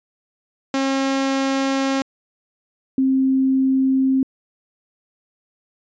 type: tone pair in turn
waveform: sawtooth / sine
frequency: 270.2 / 264.9 Hz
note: C#4 / C4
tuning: -44 / +22 cents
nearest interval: unison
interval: 34 cents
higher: first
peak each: -14 dBFS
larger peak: neither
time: 0.74-2.02 / 2.98-4.23 s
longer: first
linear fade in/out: 2 ms
effects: resampled to 16000 Hz